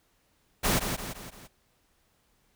pink noise with echo, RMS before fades -25 dBFS, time 0.63-0.8 s, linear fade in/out 20 ms, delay 170 ms, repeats 4, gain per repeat -6 dB, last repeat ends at 1.48 s, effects pink hiss -69 dBFS RMS until 2.55 s

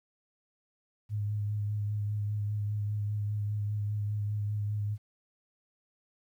sine tone with vibrato, 104.2 Hz, G#2, 6 cents sharp, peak -29 dBFS, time 1.09-4.98 s, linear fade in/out 50 ms, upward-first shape sine, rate 5 Hz, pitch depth 21 cents each way, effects 11-bit

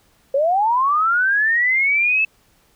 sine linear sweep, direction up, 526 to 2637 Hz, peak -14 dBFS, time 0.34-2.25 s, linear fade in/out 5 ms, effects pink hiss -58 dBFS RMS until 2.75 s

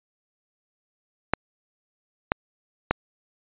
clicks, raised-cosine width 0.5 ms, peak -4 dBFS, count 3, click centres 1.336 / 2.319 / 2.91 s, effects resampled to 8000 Hz

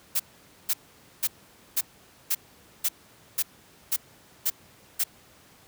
blue noise bursts, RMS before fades -24 dBFS, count 10, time 0.15-5.04 s, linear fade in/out 10 ms, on 48 ms, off 490 ms, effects pink hiss -55 dBFS RMS until 5.67 s + high-pass 80 Hz 12 dB/octave

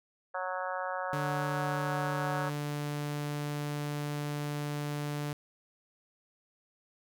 harmonic tone, 184.3 Hz, F#3, 7 cents flat, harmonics 3 / 4 / 5 / 6 / 7 / 8 / 9, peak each -38 / -39 / -40 / -41 / -41 / -42 / -43 dBFS, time 0.34-2.5 s, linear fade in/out 10 ms
sawtooth tone, 146.83 Hz, D3, in tune, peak -29 dBFS, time 1.13-5.33 s, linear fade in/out 2 ms
effects none

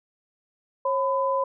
sine tone pair together, 542.9 / 1006 Hz, C#5 / B5, -36 / +32 cents, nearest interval major seventh, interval 1068 cents, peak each -24 dBFS, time 0.85-1.44 s, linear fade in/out 5 ms, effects none

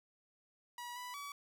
sawtooth tone with pitch steps, 967 / 988 / 1141 Hz, B5 / B5 / C#6, -37 / 0 / +50 cents, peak -40 dBFS, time 0.78-1.32 s, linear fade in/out 2 ms, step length 180 ms, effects none

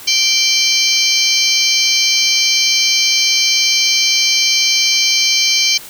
harmonic tone with a mistuned harmonic, 779 Hz, G5, 11 cents flat, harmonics 3 / 4 / 5 / 6 / 7 / 8, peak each -18 / -18 / -18 / -18 / -18 / -18 dBFS, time 0.07-5.78 s, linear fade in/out 10 ms, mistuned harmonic 5, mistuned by +110 cents, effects white hiss -34 dBFS RMS until 5.89 s

